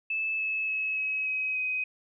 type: tone with pitch steps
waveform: sine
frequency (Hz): 2620 / 2599 / 2578 / 2557 / 2537 / 2516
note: E7 / E7 / E7 / D#7 / D#7 / D#7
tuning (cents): -11 / -25 / -39 / +47 / +33 / +19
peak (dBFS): -27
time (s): 0.1-1.84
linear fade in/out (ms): 5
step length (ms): 290
effects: none